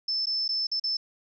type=tone with dropouts; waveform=sine; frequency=5274 Hz; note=E8; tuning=in tune; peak=-25 dBFS; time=0.08-0.97 s; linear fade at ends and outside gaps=5 ms; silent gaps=0.258-0.268 / 0.48-0.489 / 0.67-0.715 / 0.798-0.838 s; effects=none